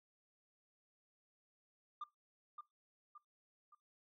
sine tone with echo, 1197 Hz, D6, 33 cents sharp, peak -39 dBFS, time 2.01-2.04 s, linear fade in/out 5 ms, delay 570 ms, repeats 3, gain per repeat -7 dB, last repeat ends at 3.75 s, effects noise-tail reverb RT60 0.2 s tail -22 dB re dry + tanh soft clip ceiling -41 dBFS

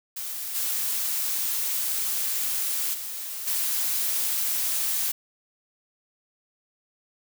blue noise with level steps, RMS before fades -33 / -27 / -34 / -26 dBFS, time 0.16-5.12 s, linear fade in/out 10 ms, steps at 0.54 / 2.93 / 3.46 s, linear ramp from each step 20 ms, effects none

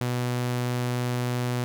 sawtooth tone, 123.2 Hz, B2, 4 cents flat, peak -21 dBFS, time 0.01-1.64 s, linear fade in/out 0 ms, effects none

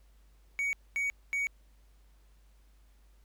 triangle tone bursts, 2246 Hz, C#7, 22 cents sharp, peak -27 dBFS, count 3, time 0.59-1.47 s, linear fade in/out 0 ms, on 140 ms, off 230 ms, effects added 50 Hz sine -58 dBFS peak until 3.24 s + pink hiss -71 dBFS RMS until 3.24 s

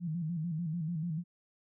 sine tone with vibrato, 164.81 Hz, E3, in tune, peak -32 dBFS, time 0-1.24 s, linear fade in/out 50 ms, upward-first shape square, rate 6.8 Hz, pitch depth 96 cents each way, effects none

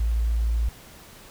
sine tone, 56.6 Hz, A1, 50 cents sharp, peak -20 dBFS, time 0-0.69 s, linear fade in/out 5 ms, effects pink hiss -47 dBFS RMS until 1.3 s

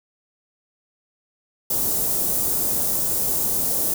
white band-stop noise, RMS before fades -22 dBFS, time 1.7-3.94 s, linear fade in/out 5 ms, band 600 to 9000 Hz, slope 12 dB/octave, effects none

